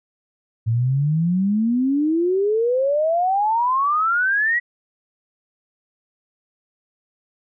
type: exponential sweep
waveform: sine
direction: up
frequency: 110 to 1959 Hz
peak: -16 dBFS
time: 0.66-4.6 s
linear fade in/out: 20 ms
effects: none